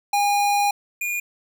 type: tone pair in turn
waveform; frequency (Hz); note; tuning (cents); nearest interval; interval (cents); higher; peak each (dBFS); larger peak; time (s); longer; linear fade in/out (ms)
square; 815 / 2430; G#5 / D#7; -33 / -42; octave + perfect fifth; 1891; second; -18 / -24; first; 0.13-0.71 / 1.01-1.2; first; 5
effects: none